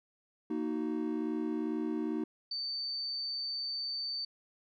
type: chord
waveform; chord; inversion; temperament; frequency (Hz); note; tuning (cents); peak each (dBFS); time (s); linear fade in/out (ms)
triangle; D# minor; second; just; 233.3 / 311.1 / 373.4; A#3 / D#4 / F#4; +2 / 0 / +16; -35 / -32 / -37; 0.5-2.24; 5
type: tone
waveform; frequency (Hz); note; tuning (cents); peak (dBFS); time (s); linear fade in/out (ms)
sine; 4568; D8; -49; -34; 2.51-4.25; 5
effects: none